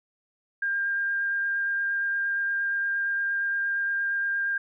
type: tone with vibrato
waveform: sine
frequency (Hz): 1602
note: G6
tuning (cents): +37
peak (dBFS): -24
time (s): 0.62-4.58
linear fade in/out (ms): 5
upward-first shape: sine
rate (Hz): 8.6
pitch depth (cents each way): 9
effects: none